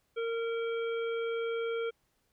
harmonic tone, 460.1 Hz, A#4, 23 cents flat, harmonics 1 / 3 / 5 / 7, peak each -31 / -41 / -45 / -48 dBFS, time 0.16-1.91 s, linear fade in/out 20 ms, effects pink hiss -75 dBFS RMS until 2.32 s

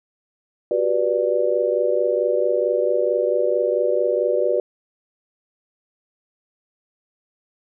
sine chord, G major seventh, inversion third, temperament just, 367.5 / 392 / 490 / 588 Hz, F#4 / G4 / B4 / D5, -12 / 0 / -14 / +2 cents, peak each -24 / -26 / -21 / -21 dBFS, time 0.71-4.6 s, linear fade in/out 2 ms, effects none

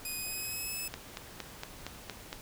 5% pulse tone with pitch glide, 2494 to 2597 Hz, D#7 to E7, +3 to -26 cents, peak -27 dBFS, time 0.05-0.88 s, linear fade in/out 2 ms, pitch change +71 cents, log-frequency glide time 0.17-0.76 s
click train, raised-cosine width 0.2 ms, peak -20 dBFS, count 7, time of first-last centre 0.94-2.329 s, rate 4.32 Hz
effects pink hiss -49 dBFS RMS until 2.41 s

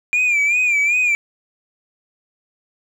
sine tone with vibrato, 2390 Hz, D7, 30 cents sharp, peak -11 dBFS, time 0.13-1.15 s, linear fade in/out 0 ms, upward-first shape sine, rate 2.6 Hz, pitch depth 85 cents each way, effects tanh soft clip ceiling -13 dBFS + 8-bit

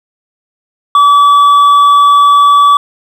sine tone with hard clipping, 1148 Hz, D6, 40 cents flat, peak -4 dBFS, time 0.95-2.77 s, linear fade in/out 2 ms, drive 4 dB, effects none

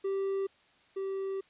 triangle tone pair in turn, 390 / 387.5 Hz, G4 / G4, -9 / -20 cents, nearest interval unison, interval 11 cents, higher first, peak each -27 / -30 dBFS, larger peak first, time 0.04-0.47 / 0.96-1.41 s, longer second, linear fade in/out 10 ms, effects white hiss -64 dBFS RMS until 1.49 s + resampled to 8000 Hz

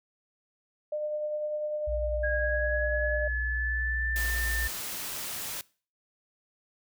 sine tone with tremolo, 603 Hz, D5, 46 cents sharp, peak -28 dBFS, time 0.92-3.28 s, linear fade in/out 5 ms, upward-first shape sine, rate 10 Hz, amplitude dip 30%
sine tone with vibrato, 60.2 Hz, B1, 44 cents flat, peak -30 dBFS, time 1.87-4.68 s, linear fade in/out 10 ms, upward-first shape sine, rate 20 Hz, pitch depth 55 cents each way
sine tone with pitch glide, 1642 to 1790.6 Hz, G#6 to A6, -20 to +30 cents, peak -29 dBFS, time 2.23-4.68 s, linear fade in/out 10 ms, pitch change +150 cents, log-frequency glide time 2.33-4.35 s
white noise, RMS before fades -36 dBFS, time 4.16-5.61 s, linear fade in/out 0 ms
effects noise-tail reverb RT60 0.4 s tail -22 dB re dry

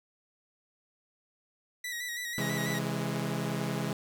sawtooth tone with vibrato, 1933 Hz, B6, 38 cents flat, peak -31 dBFS, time 1.84-2.79 s, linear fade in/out 5 ms, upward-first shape square, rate 6.1 Hz, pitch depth 37 cents each way
sawtooth chord, C augmented, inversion none, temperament equal with one note detuned, 134.03 / 164.81 / 207.7 Hz, C3 / E3 / G#3, +42 / 0 / 0 cents, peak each -31 dBFS, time 2.38-3.93 s, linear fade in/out 2 ms
effects none

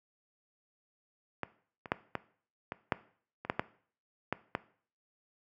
clicks, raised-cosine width 0.5 ms, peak -18 / -27 / -12 / -17 / -21 / -11 / -26 / -13 / -13 / -15 / -15 dBFS, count 11, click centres 1.433 / 1.858 / 1.919 / 2.153 / 2.721 / 2.922 / 3.45 / 3.499 / 3.595 / 4.326 / 4.551 s, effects noise-tail reverb RT60 0.5 s tail -18 dB re dry + high-pass 100 Hz 12 dB/octave

